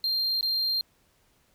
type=tone with dropouts; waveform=triangle; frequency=4186 Hz; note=C8; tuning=in tune; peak=-23 dBFS; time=0.04-0.81 s; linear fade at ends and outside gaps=1 ms; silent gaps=0.41-0.428 s; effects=pink hiss -66 dBFS RMS until 1.54 s